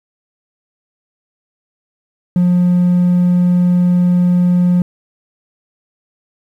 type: tone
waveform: triangle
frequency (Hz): 177.9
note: F3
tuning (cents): +32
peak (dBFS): -6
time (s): 2.36-4.82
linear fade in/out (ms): 2
effects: tanh soft clip ceiling -3 dBFS + 8-bit